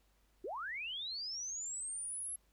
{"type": "linear sweep", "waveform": "sine", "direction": "up", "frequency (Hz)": [317.6, 11210], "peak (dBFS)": -39, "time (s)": [0.44, 2.36], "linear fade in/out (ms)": 5, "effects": ["added 50 Hz sine -70 dBFS peak until 2.52 s", "pink hiss -75 dBFS RMS until 2.52 s"]}